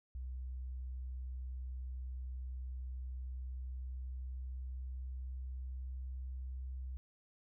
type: tone with pitch glide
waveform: sine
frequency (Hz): 63.5 to 64.42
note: B1 to C2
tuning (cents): +49 to -26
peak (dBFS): -40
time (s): 0.15-6.97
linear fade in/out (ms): 0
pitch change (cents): +25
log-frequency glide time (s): 3-6.56
effects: none